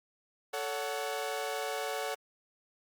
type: chord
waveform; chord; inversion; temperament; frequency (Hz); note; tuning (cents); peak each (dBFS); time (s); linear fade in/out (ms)
sawtooth; F# minor; first; equal with one note detuned; 440 / 563.1 / 740; A4 / C#5 / F#5; 0 / +27 / 0; -34; 0.53-2.15; 10
effects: Opus 48 kbps